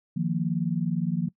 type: chord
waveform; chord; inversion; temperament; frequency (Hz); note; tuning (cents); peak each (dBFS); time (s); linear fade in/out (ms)
sine; Eb suspended second; none; just; 155.56 / 175.01 / 233.3; Eb3 / F3 / Bb3; 0 / +4 / +2; -29 / -26 / -31; 0.16-1.29; 10
effects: noise-tail reverb RT60 0.1 s tail -23 dB re dry